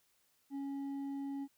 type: tone with hard clipping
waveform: sine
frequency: 277.2 Hz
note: C#4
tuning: in tune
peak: -39 dBFS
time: 0.5-1.48 s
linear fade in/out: 50 ms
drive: 4 dB
effects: white hiss -74 dBFS RMS until 1.57 s